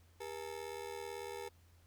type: ring-modulated tone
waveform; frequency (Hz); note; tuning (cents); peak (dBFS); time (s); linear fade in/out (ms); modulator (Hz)
30% pulse; 440; A4; 0; -37; 0.2-1.49; 10; 39
effects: added 85 Hz sine -63 dBFS peak until 1.86 s + pink hiss -71 dBFS RMS until 1.86 s